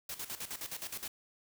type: noise with tremolo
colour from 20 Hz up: white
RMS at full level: -40 dBFS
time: 0.09-1.08 s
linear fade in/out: 5 ms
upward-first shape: square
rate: 9.6 Hz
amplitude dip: 75%
effects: none